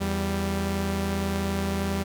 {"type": "tone pair together", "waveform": "sawtooth", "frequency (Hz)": [82.74, 196], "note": ["E2", "G3"], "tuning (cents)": [7, 0], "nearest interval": "octave + minor third", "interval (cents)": 1493, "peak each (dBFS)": [-25, -23], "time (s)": [0, 2.04], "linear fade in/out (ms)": 20, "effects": []}